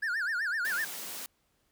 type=tone with vibrato; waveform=triangle; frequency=1600 Hz; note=G6; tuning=35 cents sharp; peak=-27 dBFS; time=0.02-0.85 s; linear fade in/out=10 ms; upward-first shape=sine; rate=7.9 Hz; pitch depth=230 cents each way
type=high-pass noise; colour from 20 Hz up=white; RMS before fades=-40 dBFS; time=0.65-1.26 s; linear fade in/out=0 ms; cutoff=150 Hz; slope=96 dB/octave
effects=pink hiss -73 dBFS RMS until 1.71 s